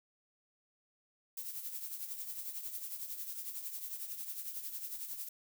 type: noise with tremolo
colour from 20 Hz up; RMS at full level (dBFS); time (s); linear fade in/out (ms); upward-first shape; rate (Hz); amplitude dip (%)
violet; -40; 1.37-5.29; 5; triangle; 11; 65
effects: none